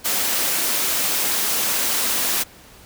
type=high-pass noise; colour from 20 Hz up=white; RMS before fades=-21 dBFS; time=0.04-2.44 s; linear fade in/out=20 ms; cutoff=180 Hz; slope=24 dB/octave; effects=pink hiss -46 dBFS RMS until 2.85 s